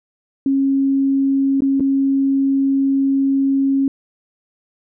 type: tone with dropouts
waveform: sine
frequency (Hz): 272.6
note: C#4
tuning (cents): -29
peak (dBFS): -13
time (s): 0.46-3.88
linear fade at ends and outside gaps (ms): 2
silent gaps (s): 1.606-1.62 / 1.798-1.805
effects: none